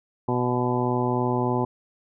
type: harmonic tone with a mistuned harmonic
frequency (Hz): 123.47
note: B2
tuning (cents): 0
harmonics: 1 / 2 / 3 / 4 / 5 / 6 / 7 / 8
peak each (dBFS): -27 / -27 / -27 / -33 / -34 / -34 / -29 / -32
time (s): 0.28-1.65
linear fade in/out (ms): 5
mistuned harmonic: 8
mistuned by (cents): +30
effects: none